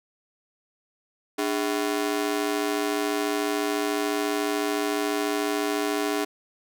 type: ring-modulated tone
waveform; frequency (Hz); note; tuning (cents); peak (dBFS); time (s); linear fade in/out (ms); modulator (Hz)
sawtooth; 353.5; F4; +21; -17; 1.38-6.25; 10; 57
effects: none